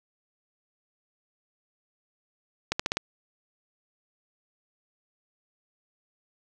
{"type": "accelerating click train", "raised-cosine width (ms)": 0.2, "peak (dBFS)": -8, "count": 5, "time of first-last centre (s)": [2.72, 2.97], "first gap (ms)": 75, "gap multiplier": 0.88, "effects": []}